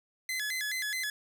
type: tone with vibrato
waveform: sawtooth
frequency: 1864.7 Hz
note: A#6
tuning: in tune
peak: -28 dBFS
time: 0.29-1.1 s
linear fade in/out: 2 ms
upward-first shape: square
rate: 4.7 Hz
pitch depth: 160 cents each way
effects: none